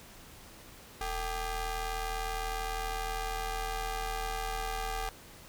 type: ring-modulated tone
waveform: sawtooth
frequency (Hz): 406.9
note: G#4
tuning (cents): -35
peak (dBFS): -26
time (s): 1.01-5.09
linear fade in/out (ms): 0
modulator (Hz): 367
effects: pink hiss -52 dBFS RMS until 5.48 s